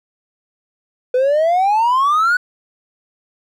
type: exponential sweep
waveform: triangle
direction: up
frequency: 493.9 to 1496 Hz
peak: -9 dBFS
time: 1.14-2.37 s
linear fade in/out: 5 ms
effects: tanh soft clip ceiling -6 dBFS